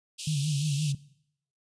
pink high-pass noise, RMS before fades -37 dBFS, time 0.18-0.93 s, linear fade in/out 20 ms, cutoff 2600 Hz, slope 96 dB/octave
sine tone with vibrato, 146.83 Hz, D3, in tune, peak -25 dBFS, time 0.27-0.95 s, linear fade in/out 5 ms, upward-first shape sine, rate 5.8 Hz, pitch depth 97 cents each way
effects noise-tail reverb RT60 0.7 s tail -20 dB re dry + resampled to 22050 Hz

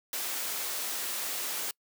white high-pass noise, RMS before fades -34 dBFS, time 0.13-1.71 s, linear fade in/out 2 ms, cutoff 310 Hz, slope 12 dB/octave, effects noise-tail reverb RT60 0.1 s tail -26 dB re dry

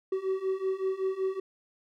triangle beating tone pair, 377.8 / 383.1 Hz, F#4 / G4, +36 / -40 cents, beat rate 5.3 Hz, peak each -30 / -28 dBFS, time 0.12-1.4 s, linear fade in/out 5 ms, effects none

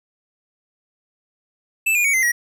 square tone with pitch steps, 2637 / 2432 / 2243 / 2069 / 1908.2 Hz, E7 / D#7 / C#7 / C7 / A#6, 0 / -40 / +20 / -20 / +40 cents, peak -16 dBFS, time 1.86-2.32 s, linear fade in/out 10 ms, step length 92 ms, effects none

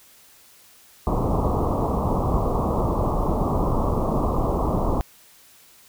pink low-pass noise, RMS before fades -22 dBFS, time 1.07-5.01 s, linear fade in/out 0 ms, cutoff 1200 Hz, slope 96 dB/octave, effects white hiss -52 dBFS RMS until 5.88 s

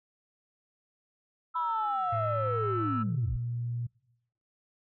sine tone, 1318.5 Hz, E6, in tune, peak -30 dBFS, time 1.54-3.04 s, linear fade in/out 20 ms
sine linear sweep, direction down, 1004 to 36.71 Hz, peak -29 dBFS, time 1.55-3.37 s, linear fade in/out 10 ms
sine tone with pitch glide, 110 to 119.26 Hz, A2 to A#2, 0 to +40 cents, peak -30 dBFS, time 2.12-3.87 s, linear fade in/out 10 ms, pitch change +140 cents, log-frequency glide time 3.04-3.11 s
effects noise-tail reverb RT60 1.0 s tail -26 dB re dry + tanh soft clip ceiling -21 dBFS

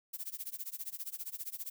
violet noise with tremolo, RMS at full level -39 dBFS, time 0.13-1.7 s, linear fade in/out 10 ms, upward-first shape sine, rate 15 Hz, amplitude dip 95%, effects none

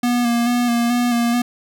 square tone with vibrato, 239.4 Hz, A#3, 46 cents sharp, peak -16 dBFS, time 0.03-1.42 s, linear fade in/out 5 ms, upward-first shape square, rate 2.3 Hz, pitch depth 24 cents each way, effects none

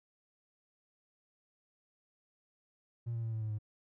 triangle tone with pitch steps, 117.4 / 115.12 / 112.88 / 110.68 / 108.53 / 106.42 Hz, A#2 / A#2 / A2 / A2 / A2 / G#2, +13 / -21 / +45 / +11 / -23 / +43 cents, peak -31 dBFS, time 3.06-3.588 s, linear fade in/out 20 ms, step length 88 ms, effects tanh soft clip ceiling -30 dBFS

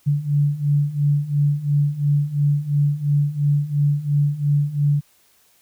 sine beating tone pair, 143.3 / 146.2 Hz, D3 / D3, -42 / -7 cents, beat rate 2.9 Hz, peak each -21 / -18 dBFS, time 0.06-5.01 s, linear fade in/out 20 ms, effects white hiss -58 dBFS RMS until 5.61 s

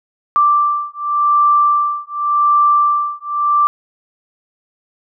sine beating tone pair, 1174.7 / 1175.58 Hz, D6 / D6, 0 / +1 cents, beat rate 0.88 Hz, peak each -14 dBFS, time 0.36-3.67 s, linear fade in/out 0 ms, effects none

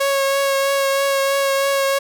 sawtooth tone with vibrato, 550 Hz, C#5, 14 cents flat, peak -12 dBFS, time 0-1.99 s, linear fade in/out 10 ms, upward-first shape triangle, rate 3.1 Hz, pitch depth 18 cents each way, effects none

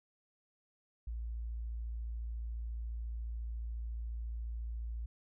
sine tone, 57.1 Hz, A#1, 35 cents flat, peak -37 dBFS, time 1.07-5.06 s, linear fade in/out 5 ms, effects none

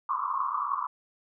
white band-pass noise, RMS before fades -30 dBFS, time 0.09-0.87 s, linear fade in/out 2 ms, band 1000 to 1200 Hz, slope 96 dB/octave, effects none

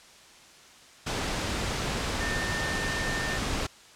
sine tone in noise, 1800 Hz, A6, 39 cents sharp, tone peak -32 dBFS, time 2.2-3.38 s, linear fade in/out 10 ms, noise pink, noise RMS -30 dBFS, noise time 1.06-3.67 s, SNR -5 dB, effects white hiss -52 dBFS RMS until 3.95 s + low-pass 7000 Hz 12 dB/octave

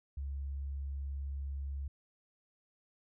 sine tone, 69.3 Hz, C#2, in tune, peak -36 dBFS, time 0.17-1.88 s, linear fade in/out 5 ms, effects none

